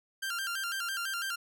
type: tone with vibrato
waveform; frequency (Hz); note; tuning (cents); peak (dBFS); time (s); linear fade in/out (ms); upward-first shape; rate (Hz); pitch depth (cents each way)
sawtooth; 1480; F#6; 0; -29; 0.22-1.36; 10; square; 6; 110
effects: none